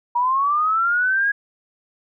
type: linear sweep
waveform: sine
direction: up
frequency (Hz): 948 to 1660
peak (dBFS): -16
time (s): 0.15-1.32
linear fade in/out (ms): 10
effects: none